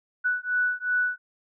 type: beating tone pair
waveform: sine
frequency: 1480 / 1482.7 Hz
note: F#6 / F#6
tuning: 0 / +3 cents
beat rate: 2.7 Hz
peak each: -26 dBFS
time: 0.24-1.18 s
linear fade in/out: 20 ms
effects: none